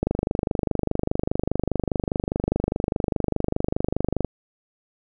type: click train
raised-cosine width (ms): 2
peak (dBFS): -8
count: 106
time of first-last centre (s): 0.03-4.247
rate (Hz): 24.9
effects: none